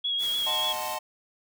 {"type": "tone with vibrato", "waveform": "sine", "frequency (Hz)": 3322, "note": "G#7", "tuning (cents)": 0, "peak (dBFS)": -25, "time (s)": [0.04, 0.73], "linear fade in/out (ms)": 10, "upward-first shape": "triangle", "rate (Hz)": 6.8, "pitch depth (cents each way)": 33}
{"type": "noise", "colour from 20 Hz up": "white", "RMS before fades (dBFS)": -39, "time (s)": [0.18, 0.99], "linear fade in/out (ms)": 50}
{"type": "chord", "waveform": "square", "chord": "D# diminished seventh", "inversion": "none", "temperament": "equal with one note detuned", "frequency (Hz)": [618.7, 740, 880, 1046.5], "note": ["D#5", "F#5", "A5", "C6"], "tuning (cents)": [-10, 0, 0, 0], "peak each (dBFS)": [-38, -38, -35, -37], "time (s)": [0.46, 0.99], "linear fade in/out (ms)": 10}
{"effects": []}